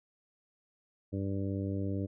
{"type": "harmonic tone", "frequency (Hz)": 98, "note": "G2", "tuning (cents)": 0, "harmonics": [1, 2, 3, 4, 5, 6], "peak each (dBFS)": [-34, -38, -37, -44, -44, -47], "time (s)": [1.12, 2.07], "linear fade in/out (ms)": 20, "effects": []}